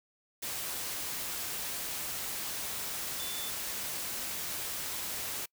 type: tone in noise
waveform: sine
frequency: 3513 Hz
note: A7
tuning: 3 cents flat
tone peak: -41 dBFS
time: 3.19-3.5 s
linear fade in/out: 10 ms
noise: white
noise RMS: -37 dBFS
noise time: 0.42-5.46 s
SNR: -7 dB
effects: noise-tail reverb RT60 0.1 s tail -26 dB re dry